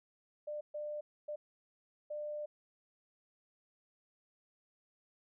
sine tone bursts at uneven times, 597 Hz, D5, 28 cents sharp, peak -38 dBFS, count 4, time 0.47-0.61 / 0.74-1.01 / 1.28-1.36 / 2.1-2.46 s, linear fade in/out 10 ms, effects none

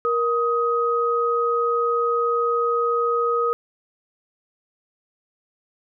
sine tone pair together, 470.8 / 1257 Hz, A#4 / D#6, +17 / +17 cents, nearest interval octave + perfect fourth, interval 1700 cents, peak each -21 dBFS, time 0.05-3.53 s, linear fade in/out 0 ms, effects none

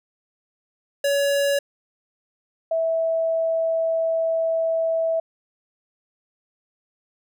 square / sine tone pair in turn, 564 / 653.9 Hz, C#5 / E5, +30 / -14 cents, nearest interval minor third, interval 256 cents, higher second, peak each -19 dBFS, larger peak neither, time 1.04-1.59 / 2.71-5.2 s, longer second, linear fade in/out 5 ms, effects none

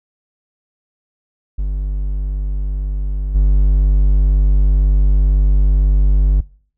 triangle tone with level steps, 49 Hz, G1, in tune, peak -14 / -6 dBFS, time 1.58-6.41 s, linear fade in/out 10 ms, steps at 3.34 s, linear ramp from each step 20 ms, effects noise-tail reverb RT60 0.5 s tail -23 dB re dry

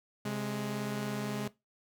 sawtooth tone pair together, 132.8 / 208.5 Hz, C3 / G#3, +26 / +7 cents, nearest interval minor sixth, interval 781 cents, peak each -34 / -31 dBFS, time 0.25-1.48 s, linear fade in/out 5 ms, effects noise-tail reverb RT60 0.2 s tail -18 dB re dry

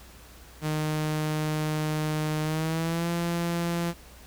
sawtooth tone with pitch glide, 153.9 to 170.76 Hz, D#3 to F3, -19 to -39 cents, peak -22 dBFS, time 0.61-3.94 s, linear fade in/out 50 ms, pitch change +180 cents, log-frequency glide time 2.42-3.09 s, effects added 60 Hz sine -50 dBFS peak until 4.26 s + pink hiss -51 dBFS RMS until 4.26 s

